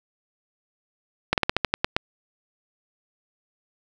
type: slowing click train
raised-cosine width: 0.3 ms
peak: -3 dBFS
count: 9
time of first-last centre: 1.33-1.965 s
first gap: 48 ms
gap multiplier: 1.14
effects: 7-bit